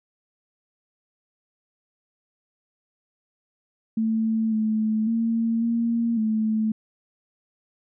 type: tone with pitch steps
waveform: sine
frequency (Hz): 222.3 / 217.6 / 228.2 / 232.2 / 218.3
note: A3 / A3 / A#3 / A#3 / A3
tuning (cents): +18 / -19 / -37 / -7 / -13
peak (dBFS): -20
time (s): 3.97-6.72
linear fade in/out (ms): 5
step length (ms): 550
effects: none